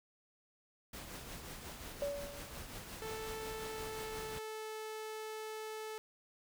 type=noise with tremolo; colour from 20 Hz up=pink; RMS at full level=-46 dBFS; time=0.93-4.39 s; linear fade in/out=5 ms; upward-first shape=triangle; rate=5.6 Hz; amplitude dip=45%
type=tone with exponential decay; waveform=sine; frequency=570 Hz; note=C#5; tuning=48 cents sharp; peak=-32 dBFS; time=2.02-2.71 s; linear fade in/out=1 ms; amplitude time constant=150 ms
type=tone with pitch glide; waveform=sawtooth; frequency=440 to 435.2 Hz; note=A4 to A4; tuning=0 to -19 cents; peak=-38 dBFS; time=3.02-5.98 s; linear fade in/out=0 ms; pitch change=-19 cents; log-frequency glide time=3.5-4.71 s
effects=none